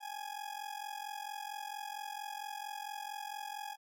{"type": "ring-modulated tone", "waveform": "40% pulse", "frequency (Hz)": 830.6, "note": "G#5", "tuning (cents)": 0, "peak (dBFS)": -37, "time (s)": [0, 3.77], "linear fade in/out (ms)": 50, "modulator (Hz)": 22.2, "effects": []}